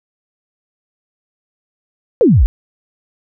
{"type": "exponential sweep", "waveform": "sine", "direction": "down", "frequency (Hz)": [540, 42.13], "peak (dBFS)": -6, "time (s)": [2.21, 2.46], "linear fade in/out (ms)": 0, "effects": []}